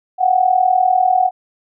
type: tone with amplitude modulation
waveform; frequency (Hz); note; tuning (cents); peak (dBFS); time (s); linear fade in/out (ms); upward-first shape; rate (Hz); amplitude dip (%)
sine; 740; F#5; 0; -7; 0.18-1.31; 50; sine; 40.1; 80
effects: none